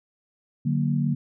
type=chord; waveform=sine; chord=D augmented; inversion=none; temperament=equal; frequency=146.83 / 185 / 233.1 Hz; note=D3 / F#3 / A#3; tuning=0 / 0 / 0 cents; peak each=-23 / -28 / -26 dBFS; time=0.65-1.15 s; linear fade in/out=10 ms; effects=none